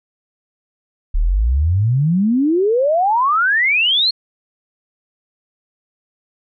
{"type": "exponential sweep", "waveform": "sine", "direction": "up", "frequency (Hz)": [34.65, 4347], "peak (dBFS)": -12, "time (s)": [1.14, 4.11], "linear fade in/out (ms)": 10, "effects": []}